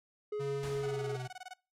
triangle tone with tremolo, 420 Hz, G#4, 19 cents sharp, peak -31 dBFS, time 0.32-1.16 s, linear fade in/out 5 ms, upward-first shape sine, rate 2.4 Hz, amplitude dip 25%
square tone with pitch glide, 138.59 to 127.82 Hz, C#3 to C3, 0 to -40 cents, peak -39 dBFS, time 0.39-1.28 s, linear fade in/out 20 ms, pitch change -140 cents, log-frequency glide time 0.77-1.1 s
pink noise with exponential decay, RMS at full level -43 dBFS, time 0.63-1.42 s, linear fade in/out 2 ms, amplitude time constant 170 ms
sawtooth tone bursts, 740 Hz, F#5, in tune, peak -39 dBFS, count 14, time 0.83-1.537 s, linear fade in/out 5 ms, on 31 ms, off 21 ms
effects noise-tail reverb RT60 0.3 s tail -23 dB re dry + low-pass 9000 Hz 12 dB/octave

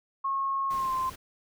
sine tone with pitch glide, 1088 to 1043.1 Hz, C#6 to C6, -33 to -6 cents, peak -26 dBFS, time 0.24-1.1 s, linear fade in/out 10 ms, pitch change -73 cents, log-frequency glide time 0.69-0.94 s
pink noise, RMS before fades -45 dBFS, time 0.7-1.16 s, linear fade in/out 10 ms
effects none

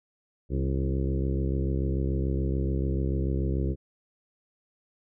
harmonic tone with a mistuned harmonic, 66.9 Hz, C2, 39 cents sharp, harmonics 1 / 2 / 3 / 4 / 5 / 6 / 7 / 8, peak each -27 / -30 / -35 / -38 / -35 / -37 / -42 / -45 dBFS, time 0.49-3.76 s, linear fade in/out 50 ms, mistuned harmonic 4, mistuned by +25 cents, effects none

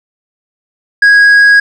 sine tone with tanh clipping, 1651 Hz, G#6, 11 cents flat, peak -3 dBFS, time 1.02-1.6 s, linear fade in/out 5 ms, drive 4 dB, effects none

